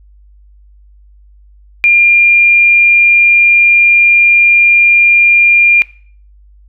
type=tone; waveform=sine; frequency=2400 Hz; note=D7; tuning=37 cents sharp; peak=-4 dBFS; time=1.84-5.82 s; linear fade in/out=0 ms; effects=noise-tail reverb RT60 0.5 s tail -20 dB re dry + added 50 Hz sine -39 dBFS peak until 6.68 s